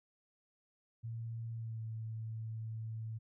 sine tone with pitch glide, 114.5 to 111.37 Hz, A#2 to A2, -31 to +21 cents, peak -39 dBFS, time 1.03-3.19 s, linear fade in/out 20 ms, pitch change -48 cents, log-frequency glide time 1.54-1.82 s, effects none

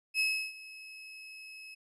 35% pulse tone with ADSR envelope, 2576 Hz, E7, 41 cents flat, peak -24 dBFS, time 0.14-1.75 s, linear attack 54 ms, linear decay 330 ms, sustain -20 dB, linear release 13 ms, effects resampled to 22050 Hz

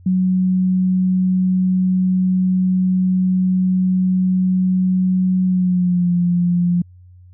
sine tone with pitch glide, 185 to 175.32 Hz, F#3 to F3, 0 to +7 cents, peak -13 dBFS, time 0.06-6.82 s, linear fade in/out 5 ms, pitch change -93 cents, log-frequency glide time 5.45-6.12 s, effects added 90 Hz sine -41 dBFS peak until 7.33 s

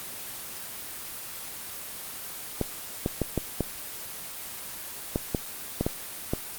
clicks, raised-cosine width 2 ms, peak -11 dBFS, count 10, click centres 2.613 / 3.061 / 3.217 / 3.377 / 3.607 / 5.159 / 5.348 / 5.81 / 5.865 / 6.335 s, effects white hiss -38 dBFS RMS until 6.58 s + Opus 24 kbps

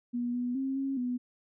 sine tone with pitch steps, 241.7 / 245.5 / 267.6 / 271.4 / 247.3 Hz, B3 / B3 / C4 / C#4 / B3, -37 / -10 / +39 / -36 / +3 cents, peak -29 dBFS, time 0.13-1.18 s, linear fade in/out 20 ms, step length 210 ms, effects none

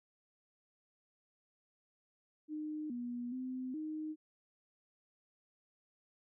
sine tone with pitch steps, 305.5 / 242.3 / 256.6 / 309.8 Hz, D#4 / B3 / C4 / D#4, -32 / -33 / -34 / -7 cents, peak -38 dBFS, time 2.48-4.16 s, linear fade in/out 50 ms, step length 420 ms, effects none

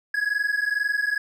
triangle tone pair together, 1661.2 / 1683.4 Hz, G#6 / G#6, 0 / +23 cents, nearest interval unison, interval 23 cents, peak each -23 dBFS, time 0.14-1.18 s, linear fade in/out 5 ms, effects none

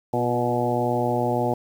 harmonic tone with a mistuned harmonic, 121.7 Hz, B2, 25 cents flat, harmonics 1 / 2 / 3 / 4 / 5 / 6 / 7, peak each -28 / -28 / -28 / -28 / -28 / -28 / -28 dBFS, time 0.13-1.54 s, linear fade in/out 5 ms, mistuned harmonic 3, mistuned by -31 cents, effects 8-bit

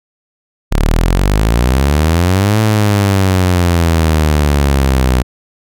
sawtooth exponential two-way sweep, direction up then down, 34.65 to 110 to 61.9 Hz, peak -5 dBFS, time 0.71-5.23 s, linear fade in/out 20 ms, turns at 2.6 s, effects none

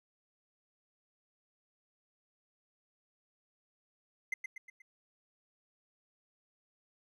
triangle tone with echo, 2066 Hz, C7, 22 cents flat, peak -29 dBFS, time 4.32-4.34 s, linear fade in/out 5 ms, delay 120 ms, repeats 4, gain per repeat -6 dB, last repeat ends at 4.82 s, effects none

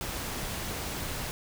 pink noise, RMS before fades -35 dBFS, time 0.01-1.31 s, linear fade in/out 0 ms, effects none

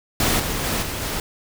pink noise with level steps, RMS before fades -19 / -25 / -23 / -28 / -26 dBFS, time 0.2-1.2 s, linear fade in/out 2 ms, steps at 0.39 / 0.64 / 0.82 / 1.01 s, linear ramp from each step 10 ms, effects none

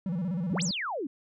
triangle tone with vibrato, 177.4 Hz, F3, 27 cents sharp, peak -26 dBFS, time 0.06-0.71 s, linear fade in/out 2 ms, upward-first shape square, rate 16 Hz, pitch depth 140 cents each way
sine exponential two-way sweep, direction up then down, 110 to 8300 to 250.5 Hz, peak -30 dBFS, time 0.51-1.07 s, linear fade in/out 5 ms, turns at 0.63 s
effects none

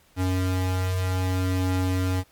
square tone pair together, 92.61 / 277.2 Hz, F#2 / C#4, +2 / 0 cents, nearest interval octave + perfect fifth, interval 1898 cents, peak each -23 / -33 dBFS, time 0.16-2.24 s, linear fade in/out 50 ms, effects pink hiss -59 dBFS RMS until 2.31 s + MP3 96 kbps

